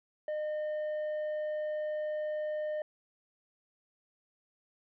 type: tone with tanh clipping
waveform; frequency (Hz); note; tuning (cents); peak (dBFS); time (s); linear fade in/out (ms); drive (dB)
triangle; 609; D#5; -37; -33; 0.28-2.82; 2; 9
effects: none